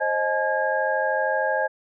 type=tone cluster; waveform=sine; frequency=530 / 623 / 852 / 1632 Hz; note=C5 / D#5 / G#5 / G#6; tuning=+22 / +2 / +44 / -31 cents; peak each=-26 dBFS; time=0-1.68 s; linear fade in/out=20 ms; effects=none